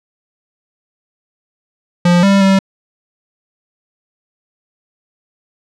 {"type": "tone with pitch steps", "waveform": "square", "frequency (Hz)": [175.3, 197.2, 193.5], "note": ["F3", "G3", "G3"], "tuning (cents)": [7, 11, -22], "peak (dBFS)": -8, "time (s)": [2.05, 2.59], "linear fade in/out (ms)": 5, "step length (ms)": 180, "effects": ["low-pass 6000 Hz 12 dB/octave"]}